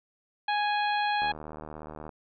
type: harmonic tone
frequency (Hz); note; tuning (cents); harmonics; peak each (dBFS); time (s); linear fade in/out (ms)
830.6; G#5; 0; 1 / 2 / 3 / 4 / 5; -26 / -32 / -36 / -38 / -40; 0.48-1.32; 5
type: click train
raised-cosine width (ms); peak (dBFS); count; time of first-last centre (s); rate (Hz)
1; -27; 68; 1.22-2.092; 76.8
effects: none